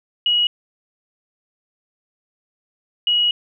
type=tone bursts at uneven times; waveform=sine; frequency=2906 Hz; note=F#7; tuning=32 cents flat; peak=-14 dBFS; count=2; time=0.26-0.47 / 3.07-3.31 s; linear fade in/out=2 ms; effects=none